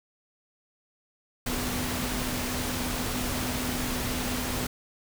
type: tone in noise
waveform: sine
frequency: 249.2 Hz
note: B3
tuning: 16 cents sharp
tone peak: -34 dBFS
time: 1.46-4.67 s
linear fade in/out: 5 ms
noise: pink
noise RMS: -31 dBFS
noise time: 1.46-4.67 s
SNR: -6 dB
effects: none